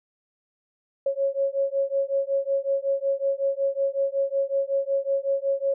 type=beating tone pair; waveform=sine; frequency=547 / 552.4 Hz; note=C#5 / C#5; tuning=-23 / -6 cents; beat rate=5.4 Hz; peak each=-25 dBFS; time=1.06-5.74 s; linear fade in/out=5 ms; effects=none